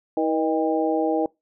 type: harmonic tone with a mistuned harmonic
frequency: 160 Hz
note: D#3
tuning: 49 cents sharp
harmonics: 2 / 3 / 4 / 5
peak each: -23 / -25 / -26 / -27 dBFS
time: 0.17-1.26 s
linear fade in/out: 2 ms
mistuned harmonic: 4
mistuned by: -52 cents
effects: noise-tail reverb RT60 0.2 s tail -24 dB re dry